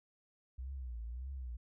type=tone with vibrato; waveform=sine; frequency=61.74 Hz; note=B1; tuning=in tune; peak=-40 dBFS; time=0.58-1.57 s; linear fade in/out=10 ms; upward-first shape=triangle; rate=1.7 Hz; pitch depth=190 cents each way; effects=none